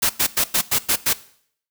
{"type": "noise bursts", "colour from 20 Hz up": "white", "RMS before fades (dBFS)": -18, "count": 7, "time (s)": [0.02, 1.134], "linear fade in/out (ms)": 10, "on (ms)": 76, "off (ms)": 97, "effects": ["noise-tail reverb RT60 0.6 s tail -18 dB re dry"]}